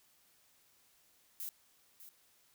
violet noise with echo, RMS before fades -42 dBFS, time 1.4-1.49 s, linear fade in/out 0 ms, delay 600 ms, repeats 1, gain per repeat -12 dB, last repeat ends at 2.09 s, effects white hiss -69 dBFS RMS until 2.54 s

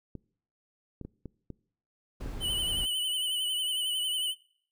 clicks, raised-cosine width 3 ms, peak -27 dBFS, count 6, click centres 0.153 / 1.013 / 1.05 / 1.257 / 1.503 / 2.26 s
brown noise, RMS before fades -38 dBFS, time 2.2-2.86 s, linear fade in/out 10 ms
square tone with vibrato, 3000 Hz, F#7, 23 cents sharp, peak -29 dBFS, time 2.4-4.35 s, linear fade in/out 50 ms, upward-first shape sine, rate 11 Hz, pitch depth 48 cents each way
effects noise-tail reverb RT60 0.6 s tail -24 dB re dry

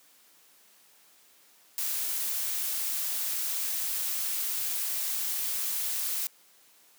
blue noise, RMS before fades -31 dBFS, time 1.78-6.27 s, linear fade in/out 0 ms, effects white hiss -60 dBFS RMS until 6.98 s + high-pass 200 Hz 12 dB/octave

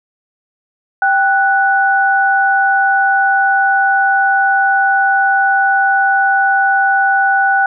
sine tone pair together, 784 / 1480 Hz, G5 / F#6, 0 / 0 cents, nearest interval major seventh, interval 1100 cents, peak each -12 dBFS, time 1.02-7.66 s, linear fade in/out 2 ms, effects none

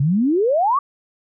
sine exponential sweep, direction up, 130.81 to 1174.7 Hz, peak -14 dBFS, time 0-0.79 s, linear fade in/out 5 ms, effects none

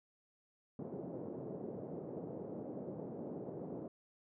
white band-pass noise, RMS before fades -45 dBFS, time 0.79-3.88 s, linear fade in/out 2 ms, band 130 to 520 Hz, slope 24 dB/octave, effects none

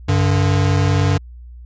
square tone pair together, 96 / 146.18 Hz, G2 / D3, -36 / -8 cents, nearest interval perfect fifth, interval 728 cents, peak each -15 / -19 dBFS, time 0.08-1.18 s, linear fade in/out 10 ms, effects added 60 Hz sine -34 dBFS peak until 1.65 s + resampled to 16000 Hz

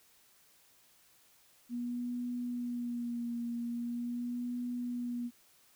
sine tone with vibrato, 240.2 Hz, B3, 48 cents flat, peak -34 dBFS, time 1.69-5.31 s, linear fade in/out 50 ms, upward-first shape sine, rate 0.42 Hz, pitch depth 29 cents each way, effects white hiss -65 dBFS RMS until 5.75 s

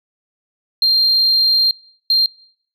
sine tone bursts at uneven times, 4186 Hz, C8, in tune, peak -9 dBFS, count 2, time 0.82-1.71 / 2.1-2.26 s, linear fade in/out 2 ms, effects noise-tail reverb RT60 0.7 s tail -26 dB re dry + tanh soft clip ceiling -8 dBFS

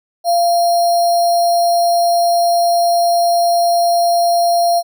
sine tone with sample-and-hold, 690 Hz, F5, 21 cents flat, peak -10 dBFS, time 0.24-4.83 s, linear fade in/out 50 ms, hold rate 4900 Hz, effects none

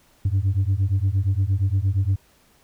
sine beating tone pair, 92.8 / 101.4 Hz, F#2 / G#2, +6 / -41 cents, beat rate 8.6 Hz, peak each -19 dBFS, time 0.25-2.16 s, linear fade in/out 5 ms, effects tanh soft clip ceiling -15 dBFS + pink hiss -58 dBFS RMS until 2.63 s

